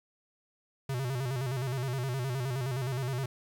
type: tone with vibrato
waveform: square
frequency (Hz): 129.1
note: C3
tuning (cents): -23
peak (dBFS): -31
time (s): 0.89-3.26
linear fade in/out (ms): 5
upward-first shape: square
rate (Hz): 9.6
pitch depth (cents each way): 91
effects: 10-bit